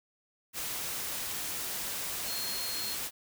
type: tone in noise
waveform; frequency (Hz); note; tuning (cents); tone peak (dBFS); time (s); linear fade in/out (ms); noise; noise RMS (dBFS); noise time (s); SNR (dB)
sine; 4251; C8; +27; -37; 2.25-2.97; 50; white; -36; 0.53-3.11; -4
effects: none